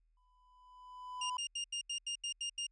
triangle tone with exponential growth, 1000 Hz, B5, 21 cents sharp, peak -33 dBFS, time 0.17-1.37 s, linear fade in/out 2 ms, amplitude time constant 260 ms
sawtooth tone bursts, 2818 Hz, F7, 15 cents sharp, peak -33 dBFS, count 9, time 1.21-2.668 s, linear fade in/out 5 ms, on 90 ms, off 81 ms
effects added 40 Hz sine -70 dBFS peak until 2.71 s + resampled to 22050 Hz

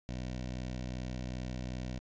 15% pulse tone with notch filter, 62.6 Hz, B1, 24 cents sharp, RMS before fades -39 dBFS, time 0.09-1.99 s, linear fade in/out 0 ms, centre 1200 Hz, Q 1.3, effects resampled to 16000 Hz

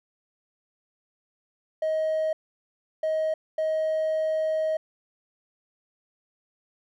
triangle tone bursts at uneven times, 630 Hz, D#5, 21 cents sharp, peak -20 dBFS, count 3, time 1.82-2.33 / 3.03-3.34 / 3.58-4.77 s, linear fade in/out 5 ms, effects tanh soft clip ceiling -18 dBFS

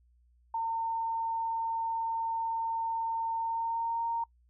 sine tone with pitch glide, 909 to 924.4 Hz, A#5 to A#5, -44 to -15 cents, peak -29 dBFS, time 0.54-4.24 s, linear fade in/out 5 ms, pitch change +29 cents, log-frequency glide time 3.37-4.06 s, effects noise-tail reverb RT60 0.1 s tail -25 dB re dry + added 60 Hz sine -62 dBFS peak until 4.49 s

